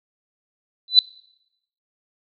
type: tone with exponential growth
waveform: sine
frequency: 3998 Hz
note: B7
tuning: 20 cents sharp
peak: -3 dBFS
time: 0.88-0.99 s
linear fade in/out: 1 ms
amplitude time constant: 22 ms
effects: noise-tail reverb RT60 0.8 s tail -22 dB re dry